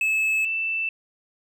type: tone pair in turn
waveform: triangle / sine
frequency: 2600 / 2655 Hz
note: E7 / E7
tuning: -24 / +12 cents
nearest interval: unison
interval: 36 cents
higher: second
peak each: -18 / -23 dBFS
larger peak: first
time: 0.01-0.45 / 0.45-0.89 s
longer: neither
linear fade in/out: 2 ms
effects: none